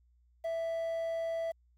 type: tone with quantisation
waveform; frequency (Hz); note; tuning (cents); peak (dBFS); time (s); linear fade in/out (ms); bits
triangle; 660; E5; +2; -30; 0.44-1.52; 10; 10
effects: added 60 Hz sine -64 dBFS peak until 1.77 s